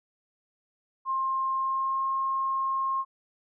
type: tone with pitch glide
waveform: sine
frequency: 1061 to 1070.9 Hz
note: C6 to C6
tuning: +24 to +40 cents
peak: -25 dBFS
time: 1.05-3.05 s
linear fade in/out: 50 ms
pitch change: +16 cents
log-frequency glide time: 1.53-2.05 s
effects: none